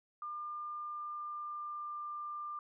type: tone with pitch glide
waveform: sine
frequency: 1200 to 1193.1 Hz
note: D6 to D6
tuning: +37 to +27 cents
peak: -39 dBFS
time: 0.22-2.59 s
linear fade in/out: 2 ms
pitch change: -10 cents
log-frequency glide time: 0.81-2 s
effects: none